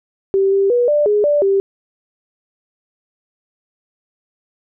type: tone with pitch steps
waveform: sine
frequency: 389.1 / 393.3 / 485 / 591 / 416.3 / 586 / 392.2 Hz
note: G4 / G4 / B4 / D5 / G#4 / D5 / G4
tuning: -13 / +6 / -31 / +11 / +4 / -4 / +1 cents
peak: -11 dBFS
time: 0.34-1.6 s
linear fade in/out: 0 ms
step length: 180 ms
effects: none